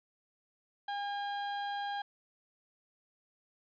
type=tone; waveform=35% pulse; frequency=810 Hz; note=G#5; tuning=43 cents flat; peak=-33 dBFS; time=0.88-2.02 s; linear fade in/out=5 ms; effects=resampled to 11025 Hz